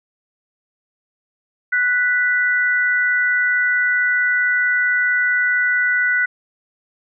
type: tone pair together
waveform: sine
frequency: 1480 / 1975.5 Hz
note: F#6 / B6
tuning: 0 / 0 cents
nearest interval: perfect fourth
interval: 500 cents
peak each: -16 / -19 dBFS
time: 1.72-6.26 s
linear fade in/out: 10 ms
effects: none